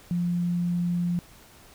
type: tone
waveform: sine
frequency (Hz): 174.61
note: F3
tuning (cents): 0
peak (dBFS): -23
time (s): 0.11-1.19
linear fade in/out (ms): 0
effects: pink hiss -52 dBFS RMS until 1.74 s